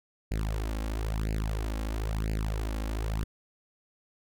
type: tone with flanger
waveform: sawtooth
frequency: 53.6 Hz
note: A1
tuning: 45 cents flat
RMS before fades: -31 dBFS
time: 0.31-3.24 s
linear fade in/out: 5 ms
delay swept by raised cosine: 0.42 to 3.72 ms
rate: 1 Hz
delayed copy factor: +0.95
effects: none

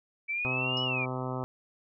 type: exponential two-way sweep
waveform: sine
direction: up then down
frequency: 2300 to 2951 to 2300 Hz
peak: -29 dBFS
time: 0.28-1.06 s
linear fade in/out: 20 ms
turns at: 0.83 s
type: harmonic tone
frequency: 128.3 Hz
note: C3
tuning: 34 cents flat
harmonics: 1 / 2 / 3 / 4 / 5 / 6 / 7 / 8 / 9 / 10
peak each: -35 / -38 / -40 / -41 / -42 / -43 / -43 / -44 / -45 / -45 dBFS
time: 0.45-1.44 s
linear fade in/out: 0 ms
type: tone with exponential decay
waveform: sine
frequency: 5274 Hz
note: E8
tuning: in tune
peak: -36 dBFS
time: 0.77-0.91 s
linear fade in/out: 1 ms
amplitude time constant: 30 ms
effects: none

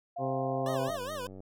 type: tone with pitch glide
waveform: sine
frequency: 696 to 674.2 Hz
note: F5 to E5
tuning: -6 to +39 cents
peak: -34 dBFS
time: 0.16-0.97 s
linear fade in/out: 10 ms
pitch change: -55 cents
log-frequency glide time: 0.61-0.68 s
type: harmonic tone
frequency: 132.1 Hz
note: C3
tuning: 17 cents sharp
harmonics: 1 / 2 / 3 / 4 / 5 / 6 / 7 / 8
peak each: -36 / -37 / -38 / -35 / -47 / -41 / -48 / -43 dBFS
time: 0.18-0.92 s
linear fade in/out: 50 ms
type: tone with vibrato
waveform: 25% pulse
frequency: 554.4 Hz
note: C#5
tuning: in tune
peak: -32 dBFS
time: 0.66-1.27 s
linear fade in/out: 2 ms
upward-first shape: sine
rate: 4.8 Hz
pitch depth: 220 cents each way
type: click train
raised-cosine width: 2 ms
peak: -34 dBFS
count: 50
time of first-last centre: 0.89-1.404 s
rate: 95.3 Hz
effects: none

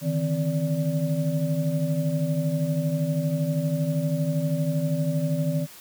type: tone cluster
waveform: sine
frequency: 147 / 159.6 / 259.9 / 579 Hz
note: D3 / D#3 / C4 / D5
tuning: +2 / +44 / -11 / -25 cents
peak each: -29 / -24 / -31 / -31 dBFS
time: 0.01-5.67 s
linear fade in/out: 50 ms
effects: white hiss -46 dBFS RMS until 5.8 s

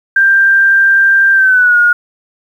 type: tone with pitch glide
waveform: sine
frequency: 1583 to 1434.9 Hz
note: G6 to F6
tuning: +17 to +46 cents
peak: -5 dBFS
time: 0.16-1.93 s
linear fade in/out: 5 ms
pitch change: -171 cents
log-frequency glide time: 1.33-1.78 s
effects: 7-bit

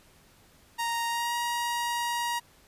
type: tone with pitch glide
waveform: sawtooth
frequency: 932.3 to 949.1 Hz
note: A#5 to A#5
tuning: 0 to +31 cents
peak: -24 dBFS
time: 0.78-2.4 s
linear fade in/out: 20 ms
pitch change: +31 cents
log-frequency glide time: 1.08-1.34 s
effects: pink hiss -59 dBFS RMS until 2.67 s + resampled to 32000 Hz

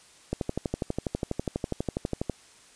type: click train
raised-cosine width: 2 ms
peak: -14 dBFS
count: 25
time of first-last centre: 0.33-2.297 s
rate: 12.2 Hz
effects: white hiss -55 dBFS RMS until 2.75 s + resampled to 22050 Hz

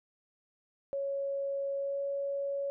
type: tone with pitch glide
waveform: sine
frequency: 554.4 to 558.6 Hz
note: C#5 to C#5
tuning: 0 to +13 cents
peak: -31 dBFS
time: 0.93-2.7 s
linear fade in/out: 0 ms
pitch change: +13 cents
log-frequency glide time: 1.76-2.01 s
effects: none

